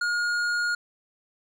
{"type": "tone with hard clipping", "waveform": "triangle", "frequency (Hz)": 1430, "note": "F6", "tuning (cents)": 41, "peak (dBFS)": -25, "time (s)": [0.01, 0.75], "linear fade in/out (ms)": 5, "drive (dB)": 13, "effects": []}